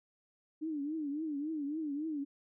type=tone with vibrato; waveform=sine; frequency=300.2 Hz; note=D4; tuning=38 cents sharp; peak=-34 dBFS; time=0.61-2.25 s; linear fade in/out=20 ms; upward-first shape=triangle; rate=3.6 Hz; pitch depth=150 cents each way; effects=none